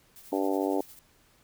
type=noise with tremolo; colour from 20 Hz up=blue; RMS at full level=-48 dBFS; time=0.16-0.99 s; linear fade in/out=0 ms; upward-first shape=triangle; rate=11 Hz; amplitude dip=60%
type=harmonic tone; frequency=96.9 Hz; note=G2; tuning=20 cents flat; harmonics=3 / 4 / 5 / 6 / 7 / 8 / 9; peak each=-29 / -31 / -33 / -35 / -36 / -37 / -38 dBFS; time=0.32-0.81 s; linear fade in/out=5 ms
effects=pink hiss -63 dBFS RMS until 1.43 s